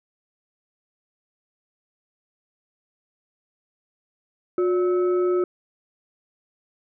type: tone with frequency modulation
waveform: sine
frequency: 360 Hz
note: F#4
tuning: 47 cents flat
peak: -18 dBFS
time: 4.58-5.44 s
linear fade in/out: 2 ms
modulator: 935 Hz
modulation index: 0.38
effects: none